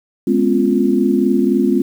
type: chord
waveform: sine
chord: C# dominant seventh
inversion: second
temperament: equal with one note detuned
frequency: 207.7 / 246.9 / 270.9 / 349.2 Hz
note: G#3 / B3 / C#4 / E#4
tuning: 0 / 0 / -40 / 0 cents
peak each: -17 dBFS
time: 0.27-1.82 s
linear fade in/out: 5 ms
effects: 7-bit